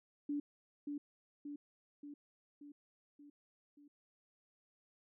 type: tone with echo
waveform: sine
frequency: 290 Hz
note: D4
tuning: 22 cents flat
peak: -35 dBFS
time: 0.29-0.4 s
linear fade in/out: 5 ms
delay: 580 ms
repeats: 6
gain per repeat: -4 dB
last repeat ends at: 3.88 s
effects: none